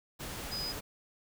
sine tone in noise, 4978 Hz, D#8, in tune, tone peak -35 dBFS, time 0.51-0.73 s, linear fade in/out 20 ms, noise pink, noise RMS -41 dBFS, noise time 0.19-0.81 s, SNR +3 dB, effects none

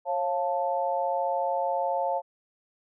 sine chord, Db augmented, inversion none, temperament equal with one note detuned, 544.5 / 698.5 / 880 Hz, Db5 / F5 / A5, -31 / 0 / 0 cents, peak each -29 dBFS, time 0.05-2.22 s, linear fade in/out 50 ms, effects none

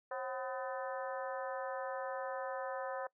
harmonic tone with a mistuned harmonic, 252.8 Hz, B3, 41 cents sharp, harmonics 2 / 3 / 4 / 5 / 6 / 7, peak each -40 / -44 / -46 / -48 / -50 / -51 dBFS, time 0.11-3.07 s, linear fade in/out 5 ms, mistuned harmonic 2, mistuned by +98 cents, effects noise-tail reverb RT60 0.1 s tail -22 dB re dry

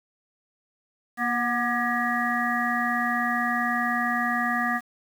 harmonic tone with a mistuned harmonic, 238.9 Hz, A#3, 43 cents sharp, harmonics 1 / 3 / 5 / 7 / 8, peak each -29 / -29 / -29 / -29 / -29 dBFS, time 1.17-4.81 s, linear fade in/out 50 ms, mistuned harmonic 3, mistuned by +38 cents, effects 8-bit

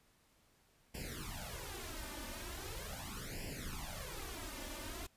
pink noise with flanger, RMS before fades -45 dBFS, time 0.94-5.07 s, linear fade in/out 10 ms, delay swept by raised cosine 0.39 to 3.39 ms, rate 0.4 Hz, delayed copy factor +1, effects pink hiss -71 dBFS RMS until 5.16 s + resampled to 32000 Hz

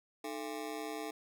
25% pulse ring-modulated tone, 372.1 Hz, F#4, 10 cents sharp, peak -32 dBFS, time 0.24-1.11 s, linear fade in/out 5 ms, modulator 65.3 Hz, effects none

